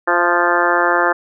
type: harmonic tone with a mistuned harmonic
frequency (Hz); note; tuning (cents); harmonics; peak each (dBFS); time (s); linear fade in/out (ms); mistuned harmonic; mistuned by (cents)
174.61; F3; 0; 2 / 3 / 4 / 5 / 6 / 7 / 8 / 9 / 10; -21 / -21 / -21 / -21 / -21 / -21 / -21 / -21 / -21; 0.07-1.13; 10; 4; -23
effects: none